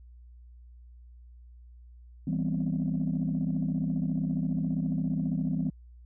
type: chord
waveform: sine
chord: C major seventh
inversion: first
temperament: equal with one note detuned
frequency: 163.58 / 196 / 246.9 / 261.6 Hz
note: E3 / G3 / B3 / C4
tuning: -13 / 0 / 0 / 0 cents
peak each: -29 / -31 / -33 / -33 dBFS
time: 2.27-5.7 s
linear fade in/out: 5 ms
effects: tanh soft clip ceiling -20 dBFS + added 60 Hz sine -48 dBFS peak until 6.05 s